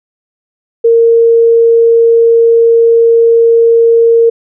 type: tone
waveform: sine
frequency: 461.4 Hz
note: A#4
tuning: 18 cents flat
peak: -3 dBFS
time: 0.84-4.3 s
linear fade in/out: 10 ms
effects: none